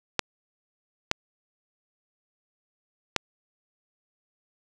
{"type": "clicks", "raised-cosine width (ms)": 0.2, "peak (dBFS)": -4, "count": 3, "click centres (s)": [0.193, 1.114, 3.163], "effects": []}